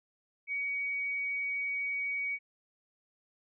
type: tone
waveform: sine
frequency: 2254 Hz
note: C#7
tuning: 28 cents sharp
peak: -31 dBFS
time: 0.47-2.39 s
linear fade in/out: 50 ms
effects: none